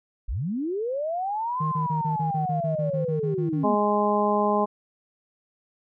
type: linear two-way sweep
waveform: sine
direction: up then down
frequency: 34.22 to 1068 to 222.5 Hz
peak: -25 dBFS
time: 0.28-3.75 s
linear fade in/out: 10 ms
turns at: 1.65 s
type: tone bursts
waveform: triangle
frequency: 156.1 Hz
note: D#3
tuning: 6 cents sharp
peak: -23 dBFS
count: 14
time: 1.6-3.644 s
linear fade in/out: 10 ms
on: 120 ms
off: 28 ms
type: harmonic tone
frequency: 207.7 Hz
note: G#3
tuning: in tune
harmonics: 1 / 2 / 3 / 4 / 5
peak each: -26 / -26 / -26 / -26 / -26 dBFS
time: 3.63-4.66 s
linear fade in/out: 20 ms
effects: none